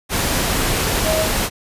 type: tone in noise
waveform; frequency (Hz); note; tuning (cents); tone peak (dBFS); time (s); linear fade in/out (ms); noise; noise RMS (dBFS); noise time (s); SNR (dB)
sine; 633; D#5; +30; -18; 1.04-1.28; 50; pink; -19; 0.09-1.5; -2
effects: resampled to 32000 Hz